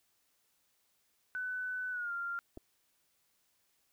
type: tone with pitch glide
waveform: sine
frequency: 1500 to 1391.5 Hz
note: F#6 to F6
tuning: +23 to -7 cents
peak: -35 dBFS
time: 1.35-2.39 s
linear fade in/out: 0 ms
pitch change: -130 cents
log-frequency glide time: 1.91-2.12 s
type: clicks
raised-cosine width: 2 ms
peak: -35 dBFS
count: 2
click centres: 2.573 / 2.576 s
effects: white hiss -75 dBFS RMS until 3.92 s